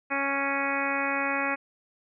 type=harmonic tone; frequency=277.2 Hz; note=C#4; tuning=in tune; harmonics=1 / 2 / 3 / 4 / 5 / 6 / 7 / 8 / 9; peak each=-34 / -34 / -34 / -34 / -34 / -34 / -34 / -34 / -34 dBFS; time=0.1-1.56 s; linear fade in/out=20 ms; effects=none